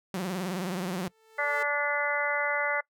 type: tone with vibrato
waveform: sawtooth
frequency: 183.4 Hz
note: F#3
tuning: 15 cents flat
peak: -26 dBFS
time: 0.14-1.08 s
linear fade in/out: 2 ms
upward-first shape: triangle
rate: 19 Hz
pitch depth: 140 cents each way
type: tone with exponential growth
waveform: sawtooth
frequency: 442.3 Hz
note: A4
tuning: 9 cents sharp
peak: -32 dBFS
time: 0.98-1.63 s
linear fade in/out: 5 ms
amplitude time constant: 140 ms
type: harmonic tone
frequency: 290 Hz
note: D4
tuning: 22 cents flat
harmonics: 2 / 3 / 4 / 5 / 6 / 7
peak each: -32 / -35 / -35 / -32 / -35 / -30 dBFS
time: 1.38-2.81 s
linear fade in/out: 10 ms
effects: noise-tail reverb RT60 0.1 s tail -22 dB re dry